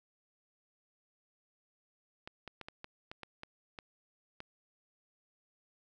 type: clicks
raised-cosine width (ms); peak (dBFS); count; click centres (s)
0.3; -28; 10; 2.275 / 2.477 / 2.613 / 2.685 / 2.844 / 3.115 / 3.233 / 3.434 / 3.788 / 4.404
effects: none